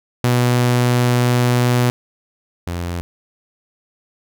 sawtooth tone pair in turn, 122.7 / 86.76 Hz, B2 / F2, -11 / -11 cents, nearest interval tritone, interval 600 cents, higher first, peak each -9 / -18 dBFS, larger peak first, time 0.24-1.9 / 2.67-3.01 s, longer first, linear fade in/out 0 ms, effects none

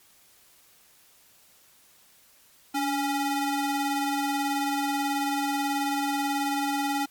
40% pulse ring-modulated tone, 554.4 Hz, C#5, in tune, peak -21 dBFS, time 2.74-7.06 s, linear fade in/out 10 ms, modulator 268 Hz, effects white hiss -58 dBFS RMS until 7.1 s + MP3 96 kbps

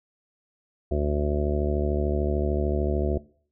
harmonic tone, 73.42 Hz, D2, in tune, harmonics 1 / 2 / 3 / 4 / 5 / 6 / 7 / 8 / 9, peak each -25 / -34 / -33 / -36 / -28 / -38 / -35 / -37 / -32 dBFS, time 0.91-3.18 s, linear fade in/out 5 ms, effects noise-tail reverb RT60 0.5 s tail -21 dB re dry

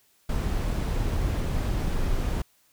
brown noise, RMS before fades -26 dBFS, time 0.29-2.42 s, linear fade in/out 5 ms, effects white hiss -64 dBFS RMS until 2.72 s

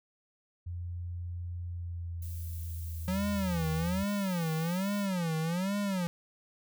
sine tone with pitch glide, 87.31 to 81.46 Hz, F2 to E2, 0 to -20 cents, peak -35 dBFS, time 0.66-4.04 s, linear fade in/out 10 ms, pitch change -120 cents, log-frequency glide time 1.66-3.02 s
violet noise, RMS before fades -49 dBFS, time 2.22-5.06 s, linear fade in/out 2 ms
square tone with vibrato, 180 Hz, F#3, 47 cents flat, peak -30 dBFS, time 3.08-6.07 s, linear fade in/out 0 ms, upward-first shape sine, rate 1.2 Hz, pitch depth 220 cents each way
effects none

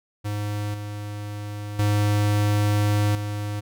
square tone with level steps, 103.83 Hz, G#2, in tune, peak -26 / -31 / -19 / -27 dBFS, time 0.24-3.61 s, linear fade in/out 20 ms, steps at 0.74 / 1.79 / 3.15 s, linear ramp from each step 2 ms, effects none

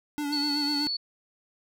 square tone with vibrato, 291 Hz, D4, 16 cents flat, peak -29 dBFS, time 0.18-0.87 s, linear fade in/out 0 ms, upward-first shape sine, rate 8 Hz, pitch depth 37 cents each way
sine tone, 4435 Hz, C#8, in tune, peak -27 dBFS, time 0.32-0.97 s, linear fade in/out 10 ms
effects none

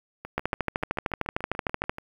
two click trains, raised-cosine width 0.5 ms, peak -10 / -21 dBFS, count 21 / 13, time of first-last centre 0.38-1.895 / 0.25-1.984 s, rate 13.2 / 6.92 Hz, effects 8-bit

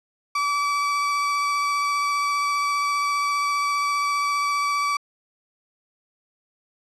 35% pulse tone with vibrato, 1151 Hz, D6, 35 cents flat, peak -19 dBFS, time 0.35-4.97 s, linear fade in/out 5 ms, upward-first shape triangle, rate 15 Hz, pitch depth 12 cents each way, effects low-pass 7000 Hz 12 dB/octave

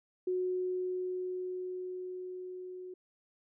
sine tone with level ramp, 366.4 Hz, F#4, 17 cents flat, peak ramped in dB -29 to -42 dBFS, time 0.27-2.94 s, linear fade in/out 5 ms, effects none

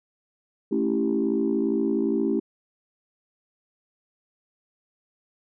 sine chord, A dominant seventh, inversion none, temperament equal, 220 / 277.2 / 329.6 / 392 Hz, A3 / C#4 / E4 / G4, 0 / 0 / 0 / 0 cents, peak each -26 dBFS, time 0.71-2.4 s, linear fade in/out 10 ms, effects tanh soft clip ceiling -13 dBFS

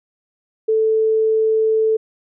sine tone, 440 Hz, A4, in tune, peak -13 dBFS, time 0.68-1.97 s, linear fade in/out 10 ms, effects none

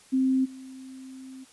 sine tone with level steps, 262.2 Hz, C4, 4 cents sharp, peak -20 / -40 dBFS, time 0.12-1.45 s, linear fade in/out 20 ms, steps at 0.44 s, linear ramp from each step 20 ms, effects white hiss -55 dBFS RMS until 1.52 s + resampled to 24000 Hz

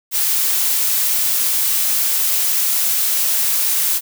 blue noise, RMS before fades -17 dBFS, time 0.11-4.01 s, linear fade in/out 50 ms, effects none

